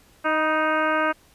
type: harmonic tone with a mistuned harmonic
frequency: 311.1 Hz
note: D#4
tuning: in tune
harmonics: 1 / 2 / 3 / 4 / 5 / 6 / 7 / 8 / 9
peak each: -28 / -25 / -28 / -25 / -25 / -38 / -34 / -37 / -39 dBFS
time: 0.24-1.13 s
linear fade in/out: 20 ms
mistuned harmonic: 3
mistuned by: +29 cents
effects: pink hiss -56 dBFS RMS until 1.34 s + resampled to 32000 Hz